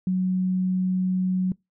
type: tone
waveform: sine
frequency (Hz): 185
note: F#3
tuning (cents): 0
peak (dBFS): -20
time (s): 0.07-1.52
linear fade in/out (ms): 2
effects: noise-tail reverb RT60 0.2 s tail -25 dB re dry